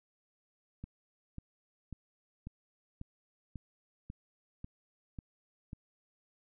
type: click train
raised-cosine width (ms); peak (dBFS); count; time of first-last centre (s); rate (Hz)
5; -30; 10; 0.84-5.731; 1.84
effects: none